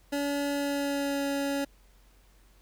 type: tone with pitch glide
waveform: 25% pulse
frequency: 284.7 to 280 Hz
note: C#4 to C#4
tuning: +46 to +18 cents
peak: -24 dBFS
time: 0.12-1.65 s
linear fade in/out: 10 ms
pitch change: -28 cents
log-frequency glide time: 0.51-1.25 s
effects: added 46 Hz sine -57 dBFS peak until 2.61 s + pink hiss -64 dBFS RMS until 2.61 s